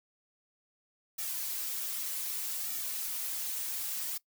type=noise with flanger; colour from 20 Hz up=blue; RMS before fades=-36 dBFS; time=1.18-4.18 s; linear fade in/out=10 ms; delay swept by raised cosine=1.9 to 6.2 ms; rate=0.65 Hz; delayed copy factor=-0.85; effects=noise-tail reverb RT60 0.1 s tail -20 dB re dry